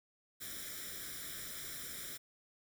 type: noise with comb filter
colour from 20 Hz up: white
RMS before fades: -45 dBFS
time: 0.4-2.18 s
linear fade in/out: 20 ms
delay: 0.55 ms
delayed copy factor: +0.85
effects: none